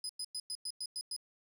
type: tone bursts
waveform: 30% pulse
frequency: 5010 Hz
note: D#8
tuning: 11 cents sharp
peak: -33 dBFS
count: 8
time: 0.04-1.164 s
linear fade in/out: 2 ms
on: 53 ms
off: 100 ms
effects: none